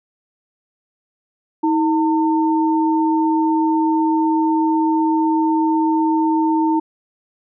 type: tone pair together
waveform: sine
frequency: 318.9 / 904 Hz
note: D#4 / A5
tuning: +43 / +47 cents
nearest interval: octave + tritone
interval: 1804 cents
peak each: -15 / -19 dBFS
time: 1.63-6.8 s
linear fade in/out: 10 ms
effects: none